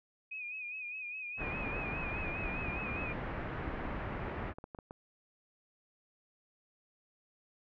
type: tone with vibrato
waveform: sine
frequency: 2489 Hz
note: D#7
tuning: in tune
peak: -39 dBFS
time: 0.31-3.13 s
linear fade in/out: 10 ms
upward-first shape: sine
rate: 4.9 Hz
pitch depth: 61 cents each way
type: low-pass noise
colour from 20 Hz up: pink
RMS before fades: -39 dBFS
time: 1.37-4.54 s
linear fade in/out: 50 ms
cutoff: 2100 Hz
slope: 24 dB/octave
type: clicks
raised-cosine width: 1 ms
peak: -31 dBFS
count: 9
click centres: 4.123 / 4.297 / 4.426 / 4.494 / 4.585 / 4.641 / 4.748 / 4.788 / 4.909 s
effects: none